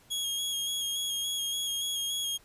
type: tone with vibrato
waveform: sawtooth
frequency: 3292 Hz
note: G#7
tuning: 16 cents flat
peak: -27 dBFS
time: 0.1-2.38 s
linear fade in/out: 20 ms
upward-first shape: square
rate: 3.5 Hz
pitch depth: 21 cents each way
effects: pink hiss -60 dBFS RMS until 2.44 s + resampled to 32000 Hz